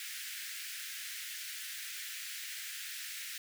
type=high-pass noise; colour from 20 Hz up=pink; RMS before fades=-43 dBFS; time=0-3.38 s; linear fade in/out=2 ms; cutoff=1600 Hz; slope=48 dB/octave; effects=none